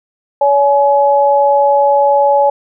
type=tone pair together; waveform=sine; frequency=566.3 / 845 Hz; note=C#5 / G#5; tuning=+37 / +30 cents; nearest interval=perfect fifth; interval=693 cents; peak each=-10 dBFS; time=0.41-2.5 s; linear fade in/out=5 ms; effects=none